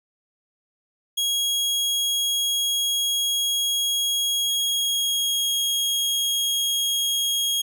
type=tone with pitch glide; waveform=sawtooth; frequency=3300 to 3277 Hz; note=G#7 to G#7; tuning=-12 to -24 cents; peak=-18 dBFS; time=1.17-7.62 s; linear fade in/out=10 ms; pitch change=-12 cents; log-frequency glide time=4.38-5.54 s; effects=none